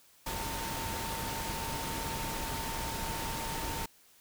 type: tone in noise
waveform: sine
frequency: 907 Hz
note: A#5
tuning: 48 cents flat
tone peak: -40 dBFS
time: 0.26-3.86 s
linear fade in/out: 5 ms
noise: pink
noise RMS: -37 dBFS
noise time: 0.26-3.86 s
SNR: -6 dB
effects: white hiss -62 dBFS RMS until 4.2 s